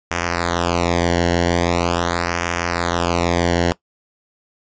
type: tone with flanger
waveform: sawtooth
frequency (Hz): 86.3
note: F2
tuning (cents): -20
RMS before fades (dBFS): -19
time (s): 0.11-3.72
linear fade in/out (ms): 0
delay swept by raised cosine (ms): 0.24 to 0.82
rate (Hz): 0.42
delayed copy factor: -0.9
effects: noise-tail reverb RT60 0.1 s tail -19 dB re dry + resampled to 16000 Hz